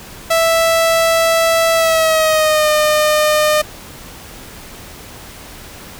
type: tone with pitch glide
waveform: sawtooth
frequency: 659 to 607.8 Hz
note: E5 to D#5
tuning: -1 to -41 cents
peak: -7 dBFS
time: 0.3-3.62 s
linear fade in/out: 10 ms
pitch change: -140 cents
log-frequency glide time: 1.75-2.69 s
effects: pink hiss -35 dBFS RMS until 5.99 s